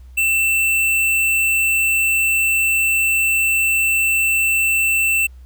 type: tone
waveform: square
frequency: 2675 Hz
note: E7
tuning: 25 cents sharp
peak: -15 dBFS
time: 0.17-5.27 s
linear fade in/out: 10 ms
effects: added 63 Hz sine -37 dBFS peak until 5.45 s + pink hiss -60 dBFS RMS until 5.45 s